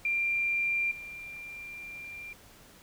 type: tone with level steps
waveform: sine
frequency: 2379 Hz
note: D7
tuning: 22 cents sharp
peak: -26 / -40 dBFS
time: 0.05-2.33 s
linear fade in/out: 2 ms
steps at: 0.91 s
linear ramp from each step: 5 ms
effects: pink hiss -55 dBFS RMS until 2.82 s